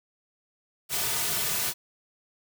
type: noise with comb filter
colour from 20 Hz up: white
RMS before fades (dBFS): -28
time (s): 0.89-1.74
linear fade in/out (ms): 50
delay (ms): 3.7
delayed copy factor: -0.7
effects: none